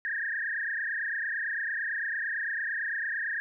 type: tone with frequency modulation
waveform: sine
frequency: 1740 Hz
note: A6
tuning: 20 cents flat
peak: -29 dBFS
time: 0.05-3.4 s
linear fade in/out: 0 ms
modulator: 28.9 Hz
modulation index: 4.7
effects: none